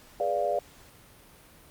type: chord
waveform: sine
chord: G# diminished seventh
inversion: none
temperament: equal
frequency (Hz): 415.3 / 493.9 / 587.3 / 698.5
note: G#4 / B4 / D5 / F5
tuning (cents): 0 / 0 / 0 / 0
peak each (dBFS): -34 / -33 / -28 / -29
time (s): 0.2-0.59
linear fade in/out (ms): 2
effects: pink hiss -54 dBFS RMS until 1.7 s + Opus 48 kbps